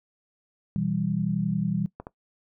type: chord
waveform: sine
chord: E minor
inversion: second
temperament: equal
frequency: 123.47 / 164.81 / 196 Hz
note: B2 / E3 / G3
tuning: 0 / 0 / 0 cents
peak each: -32 / -27 / -27 dBFS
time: 0.76-1.86 s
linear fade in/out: 0 ms
type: clicks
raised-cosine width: 1 ms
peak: -23 dBFS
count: 2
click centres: 2 / 2.069 s
effects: noise-tail reverb RT60 0.1 s tail -19 dB re dry